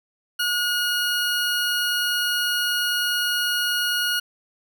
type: tone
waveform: 20% pulse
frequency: 1443 Hz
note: F#6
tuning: 44 cents flat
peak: -16 dBFS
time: 0.39-4.2 s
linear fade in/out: 10 ms
effects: none